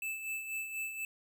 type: tone with tremolo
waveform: square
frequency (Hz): 2631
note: E7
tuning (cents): -4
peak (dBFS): -35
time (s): 0.02-1.05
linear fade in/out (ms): 2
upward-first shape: sine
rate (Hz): 4.1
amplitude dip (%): 55
effects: none